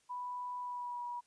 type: tone with pitch glide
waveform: sine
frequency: 987.8 to 967.5 Hz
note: B5 to B5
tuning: 0 to -36 cents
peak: -38 dBFS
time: 0.09-1.21 s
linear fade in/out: 20 ms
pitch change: -36 cents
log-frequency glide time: 0.6-1.03 s
effects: white hiss -72 dBFS RMS until 1.26 s + resampled to 22050 Hz